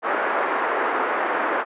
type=band-pass noise; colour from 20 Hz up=white; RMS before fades=-23 dBFS; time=0.02-1.65 s; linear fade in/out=50 ms; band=330 to 1600 Hz; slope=24 dB/octave; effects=resampled to 8000 Hz